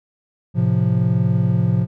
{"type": "chord", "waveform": "triangle", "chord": "F major", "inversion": "first", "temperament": "equal", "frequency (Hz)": [110, 130.81, 174.61], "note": ["A2", "C3", "F3"], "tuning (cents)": [0, 0, 0], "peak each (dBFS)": -17, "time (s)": [0.54, 1.87], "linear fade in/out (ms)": 50, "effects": []}